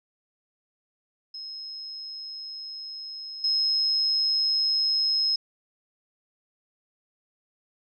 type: tone with level steps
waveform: sine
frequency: 5150 Hz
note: E8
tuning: 41 cents flat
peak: -35 / -21 dBFS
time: 1.34-5.36 s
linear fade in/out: 5 ms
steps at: 3.44 s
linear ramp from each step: 2 ms
effects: none